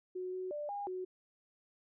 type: tone with pitch steps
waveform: sine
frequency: 367.2 / 370.8 / 591 / 812 / 369.2 Hz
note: F#4 / F#4 / D5 / G#5 / F#4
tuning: -13 / +4 / +11 / -39 / -4 cents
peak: -37 dBFS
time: 0.15-1.05 s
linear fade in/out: 10 ms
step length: 180 ms
effects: none